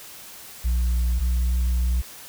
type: tone pair in turn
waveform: sine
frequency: 60.1 / 61.22 Hz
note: B1 / B1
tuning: -46 / -15 cents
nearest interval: unison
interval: 31 cents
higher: second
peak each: -16 / -16 dBFS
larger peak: neither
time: 0.64-1.2 / 1.2-2.02 s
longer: second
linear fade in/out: 20 ms
effects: tanh soft clip ceiling -18 dBFS + white hiss -42 dBFS RMS until 2.28 s